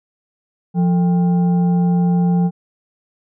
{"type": "tone with frequency modulation", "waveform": "sine", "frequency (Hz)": 174.61, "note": "F3", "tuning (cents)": 0, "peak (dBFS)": -12, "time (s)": [0.74, 2.51], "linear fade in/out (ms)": 50, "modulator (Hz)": 618, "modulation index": 0.32, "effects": []}